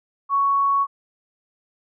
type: tone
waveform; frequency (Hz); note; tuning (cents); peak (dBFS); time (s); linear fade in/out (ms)
sine; 1113; C#6; +7; -16; 0.29-0.87; 50
effects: none